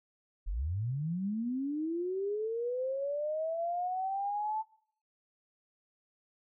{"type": "linear sweep", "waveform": "sine", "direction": "up", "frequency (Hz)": [36.52, 880], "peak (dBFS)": -31, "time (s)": [0.46, 4.63], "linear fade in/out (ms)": 20, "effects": ["noise-tail reverb RT60 0.6 s tail -20 dB re dry"]}